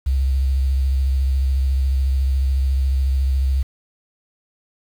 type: tone with vibrato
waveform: sine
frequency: 66.7 Hz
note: C2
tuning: 34 cents sharp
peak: -15 dBFS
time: 0.06-3.63 s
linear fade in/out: 10 ms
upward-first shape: sine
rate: 14 Hz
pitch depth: 44 cents each way
effects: 7-bit